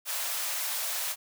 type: high-pass noise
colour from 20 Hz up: white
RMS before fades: -32 dBFS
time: 0.05-1.16 s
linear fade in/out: 50 ms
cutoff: 540 Hz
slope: 48 dB/octave
effects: none